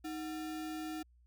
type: tone with sample-and-hold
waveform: sine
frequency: 313.3 Hz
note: D#4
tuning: 12 cents sharp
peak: -38 dBFS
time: 0.04-1.03 s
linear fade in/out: 10 ms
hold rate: 1050 Hz
effects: added 60 Hz sine -62 dBFS peak until 1.26 s